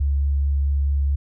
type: tone with vibrato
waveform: sine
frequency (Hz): 70.2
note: C#2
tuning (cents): +22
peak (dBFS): -17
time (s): 0-1.16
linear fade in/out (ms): 10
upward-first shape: triangle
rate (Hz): 4.6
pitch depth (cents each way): 11
effects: none